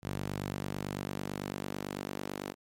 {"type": "tone with high-pass filter sweep", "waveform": "sawtooth", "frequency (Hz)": 49, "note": "G1", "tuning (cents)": 0, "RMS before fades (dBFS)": -38, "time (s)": [0.02, 2.55], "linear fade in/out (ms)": 50, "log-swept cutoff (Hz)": [120, 280], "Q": 1.1, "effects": ["MP3 64 kbps"]}